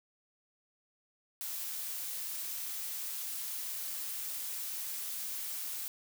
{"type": "noise", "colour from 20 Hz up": "blue", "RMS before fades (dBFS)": -39, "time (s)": [1.41, 5.88], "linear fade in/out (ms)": 0, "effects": []}